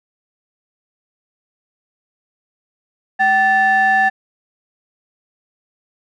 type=ring-modulated tone; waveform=triangle; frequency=490.7 Hz; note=B4; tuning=11 cents flat; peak=-6 dBFS; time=3.19-4.1 s; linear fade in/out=20 ms; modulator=1260 Hz; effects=none